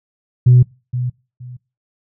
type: tone with echo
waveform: sine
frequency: 124.4 Hz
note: B2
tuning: 13 cents sharp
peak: -4 dBFS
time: 0.46-0.63 s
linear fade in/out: 10 ms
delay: 470 ms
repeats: 2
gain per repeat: -13 dB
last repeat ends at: 1.57 s
effects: noise-tail reverb RT60 0.3 s tail -23 dB re dry + tanh soft clip ceiling -2 dBFS